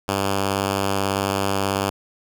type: tone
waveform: 5% pulse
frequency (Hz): 98.3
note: G2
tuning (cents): +5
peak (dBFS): -9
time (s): 0.08-1.9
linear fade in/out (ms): 5
effects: none